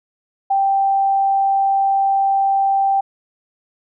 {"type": "tone", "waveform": "sine", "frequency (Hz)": 784, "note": "G5", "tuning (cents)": 0, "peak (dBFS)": -13, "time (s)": [0.5, 3.01], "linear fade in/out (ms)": 10, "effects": []}